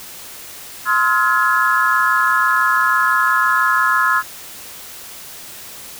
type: tone cluster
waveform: sine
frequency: 1043 / 1285 / 1411 / 1687 Hz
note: C6 / E6 / F6 / G#6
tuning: -6 / -45 / +17 / +27 cents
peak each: -18 dBFS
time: 0.85-4.23 s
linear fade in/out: 50 ms
effects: white hiss -35 dBFS RMS until 5.99 s